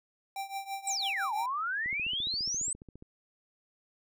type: tone with tremolo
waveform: square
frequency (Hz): 784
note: G5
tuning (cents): 0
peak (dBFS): -33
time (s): 0.36-1.46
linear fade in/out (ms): 2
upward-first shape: triangle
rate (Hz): 6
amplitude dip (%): 90
type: exponential two-way sweep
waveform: sine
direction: down then up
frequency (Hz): 8300 to 811 to 8300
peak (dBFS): -30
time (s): 0.87-2.73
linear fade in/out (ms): 2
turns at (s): 1.34
type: click train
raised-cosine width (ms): 3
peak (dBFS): -35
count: 18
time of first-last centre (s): 1.86-3.024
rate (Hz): 14.6
effects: none